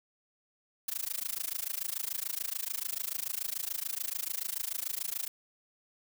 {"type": "noise with amplitude modulation", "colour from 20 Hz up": "blue", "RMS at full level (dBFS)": -32, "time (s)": [0.88, 5.28], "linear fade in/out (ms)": 5, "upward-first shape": "sine", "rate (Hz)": 26.9, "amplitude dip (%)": 100, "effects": []}